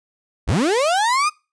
35% pulse linear sweep, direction up, 39.63 to 1263 Hz, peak -14 dBFS, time 0.47-1.3 s, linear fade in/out 20 ms, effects noise-tail reverb RT60 0.3 s tail -25 dB re dry + resampled to 22050 Hz

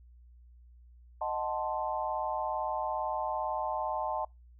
sine chord, D# diminished seventh, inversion none, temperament equal, 622.3 / 740 / 880 / 1046.5 Hz, D#5 / F#5 / A5 / C6, 0 / 0 / 0 / 0 cents, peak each -36 / -37 / -34 / -38 dBFS, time 1.21-4.25 s, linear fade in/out 5 ms, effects noise-tail reverb RT60 0.2 s tail -26 dB re dry + added 60 Hz sine -53 dBFS peak until 4.59 s

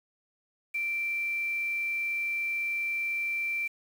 sine tone with quantisation, 2349 Hz, D7, in tune, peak -28 dBFS, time 0.74-3.68 s, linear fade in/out 10 ms, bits 8, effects none

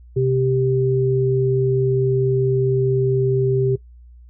sine tone pair together, 129.16 / 392 Hz, C3 / G4, -22 / 0 cents, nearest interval octave + perfect fifth, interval 1922 cents, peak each -18 dBFS, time 0.16-3.76 s, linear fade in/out 10 ms, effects noise-tail reverb RT60 0.1 s tail -18 dB re dry + added 60 Hz sine -41 dBFS peak until 4.29 s

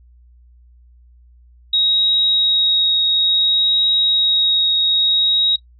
sine tone with vibrato, 3787 Hz, A#7, 27 cents sharp, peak -13 dBFS, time 1.73-5.56 s, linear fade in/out 5 ms, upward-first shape triangle, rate 0.58 Hz, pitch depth 9 cents each way, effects noise-tail reverb RT60 0.1 s tail -18 dB re dry + added 60 Hz sine -45 dBFS peak until 5.79 s

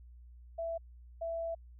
sine tone bursts at uneven times, 664 Hz, E5, 12 cents sharp, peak -34 dBFS, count 2, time 0.58-0.78 / 1.21-1.55 s, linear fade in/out 10 ms, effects added 60 Hz sine -51 dBFS peak until 1.79 s

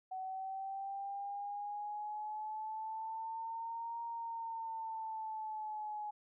sine linear two-way sweep, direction up then down, 750 to 932.3 to 838 Hz, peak -39 dBFS, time 0.11-6.11 s, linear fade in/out 10 ms, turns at 4.02 s, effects none

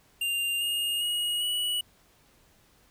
square tone with pitch steps, 2793 / 2840 / 2888 / 2937 Hz, F7 / F7 / F#7 / F#7, -1 / +28 / -43 / -13 cents, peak -27 dBFS, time 0.21-1.81 s, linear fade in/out 5 ms, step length 400 ms, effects pink hiss -62 dBFS RMS until 2.9 s

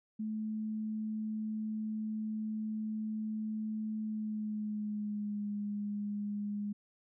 sine tone with pitch glide, 216.5 to 205.9 Hz, A3 to G#3, -28 to -15 cents, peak -34 dBFS, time 0.19-6.73 s, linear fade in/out 10 ms, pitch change -87 cents, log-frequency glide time 4.01-5.49 s, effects none

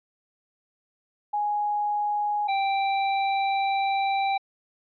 sine / square tone pair in turn, 830.6 / 784.3 Hz, G#5 / G5, 0 / +1 cents, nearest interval minor second, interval 99 cents, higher first, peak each -23 dBFS, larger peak neither, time 1.33-2.48 / 2.48-4.38 s, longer second, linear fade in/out 10 ms, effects resampled to 11025 Hz

